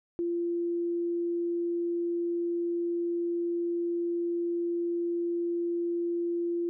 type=tone; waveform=sine; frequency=343.6 Hz; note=F4; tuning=28 cents flat; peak=-27 dBFS; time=0.19-6.69 s; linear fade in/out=0 ms; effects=none